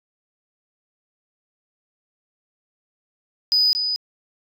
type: tone with echo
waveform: sine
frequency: 4978 Hz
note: D#8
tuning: in tune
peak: -13 dBFS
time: 3.52-3.73 s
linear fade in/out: 0 ms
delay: 230 ms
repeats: 1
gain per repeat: -7 dB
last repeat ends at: 3.96 s
effects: tanh soft clip ceiling -11 dBFS